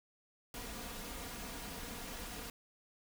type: noise with comb filter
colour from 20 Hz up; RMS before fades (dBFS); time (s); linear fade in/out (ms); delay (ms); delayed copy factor
pink; -45; 0.54-2.5; 2; 4.2; +0.6
effects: none